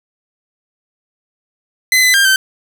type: tone with pitch steps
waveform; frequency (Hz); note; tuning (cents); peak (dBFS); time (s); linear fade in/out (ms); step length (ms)
sawtooth; 2032 / 2012 / 1600 / 1546; B6 / B6 / G6 / G6; +49 / +32 / +35 / -24; -5; 1.92-2.36; 2; 110
effects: 7-bit

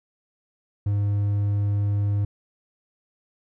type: tone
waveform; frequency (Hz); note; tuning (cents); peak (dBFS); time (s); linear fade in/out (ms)
triangle; 101.9; G#2; -32; -18; 0.86-2.25; 5
effects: none

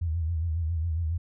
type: tone with vibrato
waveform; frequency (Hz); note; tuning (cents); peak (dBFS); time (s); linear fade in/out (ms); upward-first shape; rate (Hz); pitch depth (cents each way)
sine; 82; E2; -9; -25; 0.01-1.18; 10; sine; 7.3; 93
effects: none

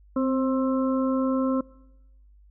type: harmonic tone with a mistuned harmonic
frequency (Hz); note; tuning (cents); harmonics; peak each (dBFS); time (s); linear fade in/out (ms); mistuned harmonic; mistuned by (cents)
264.8; C4; +21; 1 / 2 / 4 / 5; -22 / -28 / -34 / -36; 0.16-1.61; 5; 1; -25
effects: noise-tail reverb RT60 1.0 s tail -24 dB re dry + added 50 Hz sine -51 dBFS peak until 2.5 s

